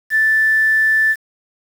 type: tone with quantisation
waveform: sine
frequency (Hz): 1760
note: A6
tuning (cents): 0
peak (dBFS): -11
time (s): 0.1-1.16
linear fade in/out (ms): 50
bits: 6
effects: none